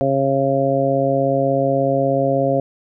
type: harmonic tone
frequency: 136.5 Hz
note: C#3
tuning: 26 cents flat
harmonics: 1 / 2 / 3 / 4 / 5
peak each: -23 / -22 / -24 / -18 / -21 dBFS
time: 0.01-2.6 s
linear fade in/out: 0 ms
effects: none